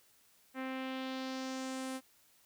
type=tone with low-pass filter sweep; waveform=sawtooth; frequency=261.9 Hz; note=C4; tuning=2 cents sharp; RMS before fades=-40 dBFS; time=0.54-2.01 s; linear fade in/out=50 ms; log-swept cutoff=2000 to 11000 Hz; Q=1.9; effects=white hiss -67 dBFS RMS until 2.45 s